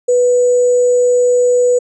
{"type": "tone with sample-and-hold", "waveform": "sine", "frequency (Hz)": 493.9, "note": "B4", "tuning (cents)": 0, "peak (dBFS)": -8, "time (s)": [0.08, 1.79], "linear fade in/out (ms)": 10, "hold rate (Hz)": 7350, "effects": ["resampled to 24000 Hz"]}